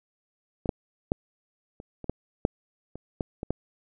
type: clicks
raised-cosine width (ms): 2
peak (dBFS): -18 / -9 / -10 / -28 / -25 / -13 / -7 / -25 / -14 / -19 / -13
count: 11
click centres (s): 0.658 / 0.692 / 1.119 / 1.801 / 2.043 / 2.096 / 2.451 / 2.956 / 3.208 / 3.431 / 3.506
effects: none